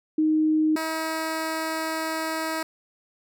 sine / 10% pulse tone pair in turn, 311.1 / 319.8 Hz, D#4 / D#4, 0 / +48 cents, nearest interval unison, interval 48 cents, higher second, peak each -18 dBFS, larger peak neither, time 0.18-0.76 / 0.76-2.63 s, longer second, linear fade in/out 5 ms, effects none

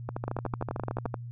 two click trains, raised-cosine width 1 ms, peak -18 / -17 dBFS, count 14 / 11, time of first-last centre 0.09-1.06 / 0.28-1.142 s, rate 13.4 / 11.6 Hz, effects added 119 Hz sine -37 dBFS peak until 1.31 s

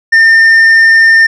sine tone with tanh clipping, 1808 Hz, A6, 47 cents sharp, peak -3 dBFS, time 0.12-1.27 s, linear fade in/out 10 ms, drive 4 dB, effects none

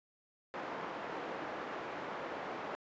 pink band-pass noise, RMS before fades -42 dBFS, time 0.54-2.75 s, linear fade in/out 0 ms, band 370 to 1500 Hz, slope 12 dB/octave, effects resampled to 16000 Hz

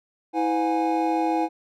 triangle tone cluster, 324.2 / 507 / 721 / 827 Hz, E4 / B4 / F#5 / G#5, -29 / +45 / -45 / -8 cents, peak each -22 / -29 / -26 / -23 dBFS, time 0.33-1.49 s, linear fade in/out 50 ms, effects none

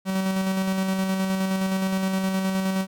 45% pulse tone with tremolo, 190.4 Hz, F#3, 50 cents sharp, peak -21 dBFS, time 0.05-2.87 s, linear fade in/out 50 ms, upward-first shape square, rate 9.6 Hz, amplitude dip 30%, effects none

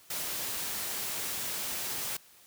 white noise, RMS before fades -35 dBFS, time 0.1-2.17 s, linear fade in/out 5 ms, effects white hiss -58 dBFS RMS until 2.46 s + high-pass 60 Hz 12 dB/octave

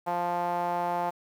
sawtooth tone with band-pass filter, 174.8 Hz, F3, 2 cents sharp, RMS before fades -29 dBFS, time 0.06-1.11 s, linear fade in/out 20 ms, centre 810 Hz, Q 4.4, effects 9-bit

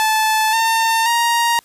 sawtooth tone with pitch steps, 872 / 904.3 / 937.8 Hz, A5 / A5 / A#5, -16 / +47 / +10 cents, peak -10 dBFS, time 0-1.59 s, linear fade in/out 0 ms, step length 530 ms, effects white hiss -52 dBFS RMS until 1.64 s + resampled to 32000 Hz

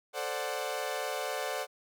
sawtooth chord, D dominant seventh, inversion second, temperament equal, 440 / 523.3 / 587.3 / 740 Hz, A4 / C5 / D5 / F#5, 0 / 0 / 0 / 0 cents, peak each -36 / -34 / -34 / -34 dBFS, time 0.13-1.67 s, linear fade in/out 50 ms, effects none

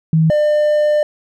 sine / triangle tone pair in turn, 160 / 599.4 Hz, D#3 / D5, +49 / +35 cents, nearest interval octave + major seventh, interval 2286 cents, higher second, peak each -9 dBFS, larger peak neither, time 0.13-0.3 / 0.3-1.03 s, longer second, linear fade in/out 2 ms, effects none

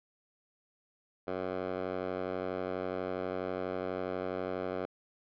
10% pulse tone with band-pass filter, 92.2 Hz, F#2, 6 cents flat, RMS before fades -36 dBFS, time 1.27-4.86 s, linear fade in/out 10 ms, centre 670 Hz, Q 1.1, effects resampled to 11025 Hz

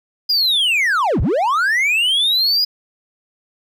triangle linear two-way sweep, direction down then up, 4978 to 38.89 to 4978 Hz, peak -12 dBFS, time 0.29-2.65 s, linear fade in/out 10 ms, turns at 1.21 s, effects none

